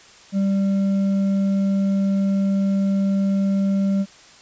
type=tone with hard clipping; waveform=sine; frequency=196 Hz; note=G3; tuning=in tune; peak=-18 dBFS; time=0.32-4.06 s; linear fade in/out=50 ms; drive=4 dB; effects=white hiss -47 dBFS RMS until 4.41 s + resampled to 16000 Hz

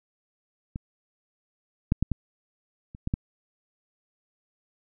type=clicks; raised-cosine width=5 ms; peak=-20 / -8 / -10 / -13 / -29 / -15 / -12 dBFS; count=7; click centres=0.759 / 1.921 / 2.026 / 2.117 / 2.949 / 3.074 / 3.139 s; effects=none

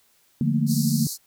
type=chord; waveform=sine; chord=Bb major seventh; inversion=first; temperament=equal; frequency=146.83 / 174.61 / 220 / 233.1 Hz; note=D3 / F3 / A3 / Bb3; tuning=0 / 0 / 0 / 0 cents; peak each=-23 / -28 / -25 / -24 dBFS; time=0.41-1.07 s; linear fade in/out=2 ms
type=band-pass noise; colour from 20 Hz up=pink; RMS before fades=-32 dBFS; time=0.66-1.18 s; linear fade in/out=50 ms; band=4200 to 16000 Hz; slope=96 dB/octave
effects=white hiss -62 dBFS RMS until 1.26 s

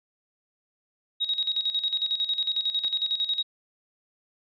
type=tone with tremolo; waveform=sine; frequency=3791 Hz; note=A#7; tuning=28 cents sharp; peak=-22 dBFS; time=1.2-3.43 s; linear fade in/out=20 ms; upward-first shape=square; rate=11 Hz; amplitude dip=70%
type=click; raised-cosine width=0.2 ms; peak=-22 dBFS; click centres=2.847 s
effects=resampled to 11025 Hz

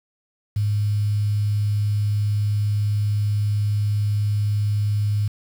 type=tone with quantisation; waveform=sine; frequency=103.83 Hz; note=G#2; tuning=in tune; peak=-18 dBFS; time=0.56-5.28 s; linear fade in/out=5 ms; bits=7; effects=none

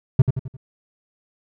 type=tone with echo; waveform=triangle; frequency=130 Hz; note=C3; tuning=11 cents flat; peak=-5 dBFS; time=0.19-0.22 s; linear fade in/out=5 ms; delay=87 ms; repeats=4; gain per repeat=-7 dB; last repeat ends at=0.568 s; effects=none

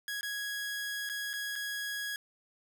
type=tone with dropouts; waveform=sawtooth; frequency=1661.2 Hz; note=G#6; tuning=in tune; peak=-31 dBFS; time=0.08-2.16 s; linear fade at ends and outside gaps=1 ms; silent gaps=0.21-0.23 / 1.091-1.097 / 1.332-1.337 / 1.556-1.56 s; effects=none

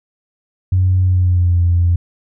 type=tone with pitch glide; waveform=sine; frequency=92.5 to 86.81 Hz; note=F#2 to F2; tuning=0 to -10 cents; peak=-9 dBFS; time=0.72-1.96 s; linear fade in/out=5 ms; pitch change=-110 cents; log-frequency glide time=1.03-1.61 s; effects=tanh soft clip ceiling -5 dBFS

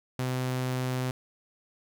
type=tone; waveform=sawtooth; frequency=127.9 Hz; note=C3; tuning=39 cents flat; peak=-24 dBFS; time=0.19-1.11 s; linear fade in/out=2 ms; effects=11-bit

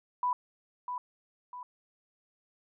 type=tone with echo; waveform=sine; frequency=990 Hz; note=B5; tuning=4 cents sharp; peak=-26 dBFS; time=0.23-0.33 s; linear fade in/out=2 ms; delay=650 ms; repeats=2; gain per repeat=-7 dB; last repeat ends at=1.63 s; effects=none

